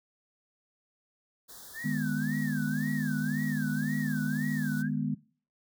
white band-stop noise, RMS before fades -48 dBFS, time 1.48-4.83 s, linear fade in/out 20 ms, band 1800 to 3400 Hz, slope 96 dB/octave
sine tone with vibrato, 1683 Hz, G#6, 23 cents sharp, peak -37 dBFS, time 1.73-4.9 s, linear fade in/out 50 ms, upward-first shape sine, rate 1.9 Hz, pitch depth 230 cents each way
sine chord, G# minor, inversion second, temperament equal with one note detuned, 152.8 / 207.7 / 246.9 Hz, D#3 / G#3 / B3, -31 / 0 / 0 cents, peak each -32 dBFS, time 1.84-5.15 s, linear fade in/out 10 ms
effects noise-tail reverb RT60 0.4 s tail -19 dB re dry

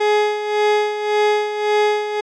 30% pulse tone with tremolo, 420 Hz, G#4, 19 cents sharp, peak -10 dBFS, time 0-2.21 s, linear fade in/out 10 ms, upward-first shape sine, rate 1.8 Hz, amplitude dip 65%, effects low-pass 4000 Hz 12 dB/octave

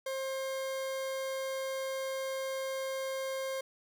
40% pulse tone, 532 Hz, C5, 29 cents sharp, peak -33 dBFS, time 0.06-3.61 s, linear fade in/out 5 ms, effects none

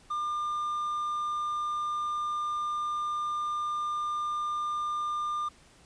triangle tone, 1200 Hz, D6, 37 cents sharp, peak -27 dBFS, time 0.1-5.49 s, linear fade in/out 10 ms, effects pink hiss -58 dBFS RMS until 5.85 s + resampled to 22050 Hz

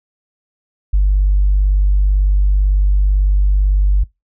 sine tone, 49 Hz, G1, in tune, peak -8 dBFS, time 0.93-4.04 s, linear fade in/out 10 ms, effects noise-tail reverb RT60 0.2 s tail -24 dB re dry + tanh soft clip ceiling -5 dBFS

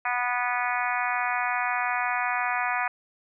harmonic tone, 245.6 Hz, B3, 9 cents flat, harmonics 3 / 4 / 5 / 6 / 7 / 8 / 9 / 10, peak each -30 / -31 / -32 / -33 / -33 / -34 / -35 / -35 dBFS, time 0.05-2.88 s, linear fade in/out 5 ms, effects none

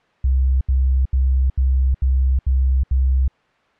sine tone bursts, 65.41 Hz, C2, in tune, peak -13 dBFS, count 7, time 0.24-3.28 s, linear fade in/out 5 ms, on 370 ms, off 75 ms, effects white hiss -58 dBFS RMS until 3.79 s + low-pass 2000 Hz 12 dB/octave

